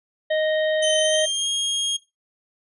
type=harmonic tone; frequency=622.3 Hz; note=D#5; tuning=in tune; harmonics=1 / 3 / 5 / 6; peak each=-19 / -29 / -33 / -35 dBFS; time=0.3-1.26 s; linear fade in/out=10 ms
type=tone with pitch glide; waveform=sawtooth; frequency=3076 to 3255 Hz; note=G7 to G#7; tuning=-33 to -36 cents; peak=-18 dBFS; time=0.82-1.97 s; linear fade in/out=10 ms; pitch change=+97 cents; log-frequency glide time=1.01-1.48 s
effects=noise-tail reverb RT60 0.2 s tail -17 dB re dry + resampled to 24000 Hz